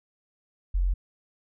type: tone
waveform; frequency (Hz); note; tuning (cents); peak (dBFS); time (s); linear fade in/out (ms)
sine; 45.03; F#1; -46; -21; 0.74-0.94; 10
effects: none